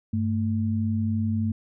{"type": "tone pair together", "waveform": "sine", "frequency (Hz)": [98.93, 222.1], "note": ["G2", "A3"], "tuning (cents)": [16, 16], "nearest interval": "octave + major second", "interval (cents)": 1400, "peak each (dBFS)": -25, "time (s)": [0.13, 1.52], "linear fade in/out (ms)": 5, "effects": []}